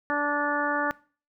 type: harmonic tone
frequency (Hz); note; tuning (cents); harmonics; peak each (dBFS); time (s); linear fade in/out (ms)
291.4; D4; -13; 1 / 2 / 3 / 4 / 5 / 6; -31 / -31 / -31 / -31 / -31 / -31; 0.1-0.91; 0
effects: noise-tail reverb RT60 0.4 s tail -21 dB re dry